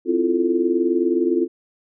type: chord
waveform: sine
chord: F major seventh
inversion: second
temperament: equal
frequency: 261.6 / 329.6 / 349.2 / 440 Hz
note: C4 / E4 / F4 / A4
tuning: 0 / 0 / 0 / 0 cents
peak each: -24 / -22 / -19 / -25 dBFS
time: 0.05-1.48 s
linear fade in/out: 50 ms
effects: none